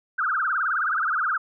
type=tone with vibrato; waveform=sine; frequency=1383 Hz; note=F6; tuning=17 cents flat; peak=-21 dBFS; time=0.18-1.38 s; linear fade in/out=10 ms; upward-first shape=triangle; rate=19 Hz; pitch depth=270 cents each way; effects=none